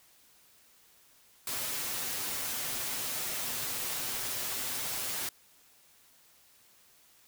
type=noise with comb filter; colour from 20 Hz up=white; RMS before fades=-35 dBFS; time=1.47-5.29 s; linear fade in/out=2 ms; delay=7.9 ms; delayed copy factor=+0.55; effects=white hiss -62 dBFS RMS until 7.27 s